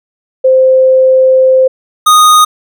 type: tone pair in turn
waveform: sine / square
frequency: 521 / 1239.2 Hz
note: C5 / D#6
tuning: -7 / -7 cents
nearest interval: octave + minor third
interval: 1500 cents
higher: second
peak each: -3 dBFS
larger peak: neither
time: 0.44-1.68 / 2.06-2.45 s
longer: first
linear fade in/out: 10 ms
effects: none